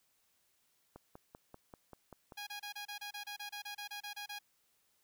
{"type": "click train", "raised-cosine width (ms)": 1, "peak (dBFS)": -36, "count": 8, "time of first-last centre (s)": [0.96, 2.322], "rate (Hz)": 5.14}
{"type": "tone bursts", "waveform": "10% pulse", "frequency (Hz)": 823, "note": "G#5", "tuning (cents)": -16, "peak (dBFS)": -34, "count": 16, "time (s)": [2.37, 4.39], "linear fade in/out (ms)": 10, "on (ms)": 100, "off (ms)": 28}
{"effects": ["white hiss -75 dBFS RMS until 5.03 s"]}